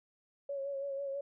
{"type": "tone with vibrato", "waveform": "sine", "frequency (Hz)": 554.4, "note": "C#5", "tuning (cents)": 0, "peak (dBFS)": -35, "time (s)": [0.49, 1.21], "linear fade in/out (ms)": 5, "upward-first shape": "sine", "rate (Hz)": 6.1, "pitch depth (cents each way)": 34, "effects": []}